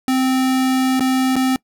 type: tone with dropouts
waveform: square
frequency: 260.3 Hz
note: C4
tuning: 9 cents flat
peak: -15 dBFS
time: 0.08-1.56 s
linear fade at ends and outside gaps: 1 ms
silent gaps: 0.996-1.006 / 1.357-1.364 s
effects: noise-tail reverb RT60 0.1 s tail -23 dB re dry